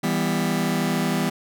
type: chord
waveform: sawtooth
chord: E minor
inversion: none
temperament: just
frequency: 164.81 / 197.78 / 247.2 Hz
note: E3 / G3 / B3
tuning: 0 / +16 / +2 cents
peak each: -21 dBFS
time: 0.03-1.3 s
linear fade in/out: 10 ms
effects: none